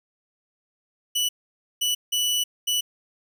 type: tone bursts at uneven times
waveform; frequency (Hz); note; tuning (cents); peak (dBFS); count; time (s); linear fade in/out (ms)
sawtooth; 2960; F#7; 0; -18; 4; 1.15-1.29 / 1.81-1.95 / 2.12-2.44 / 2.67-2.81; 10
effects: none